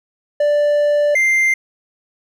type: tone pair in turn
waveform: triangle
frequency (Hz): 587.3 / 2093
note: D5 / C7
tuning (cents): 0 / 0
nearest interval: octave + minor seventh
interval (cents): 2200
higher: second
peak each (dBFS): -10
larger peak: neither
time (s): 0.4-1.15 / 1.15-1.54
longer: first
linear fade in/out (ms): 5
effects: none